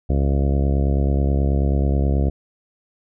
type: harmonic tone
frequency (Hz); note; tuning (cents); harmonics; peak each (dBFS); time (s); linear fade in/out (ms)
69.3; C#2; 0; 1 / 2 / 3 / 4 / 5 / 6 / 7 / 8 / 9 / 10; -17 / -23 / -27 / -29 / -31 / -33 / -34 / -35 / -36 / -37; 0.09-2.3; 10
effects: none